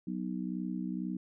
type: harmonic tone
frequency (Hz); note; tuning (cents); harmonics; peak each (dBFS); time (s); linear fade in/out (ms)
62.1; B1; +10; 3 / 4 / 5; -36 / -38 / -40; 0.07-1.17; 5
effects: none